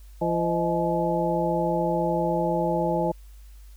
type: harmonic tone with a mistuned harmonic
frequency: 170.3 Hz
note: F3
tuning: 43 cents flat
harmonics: 1 / 2 / 3 / 4 / 5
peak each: -28 / -28 / -28 / -28 / -28 dBFS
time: 0.21-3.12 s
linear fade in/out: 10 ms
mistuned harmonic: 4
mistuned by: -150 cents
effects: added 50 Hz sine -43 dBFS peak until 3.76 s + white hiss -60 dBFS RMS until 3.76 s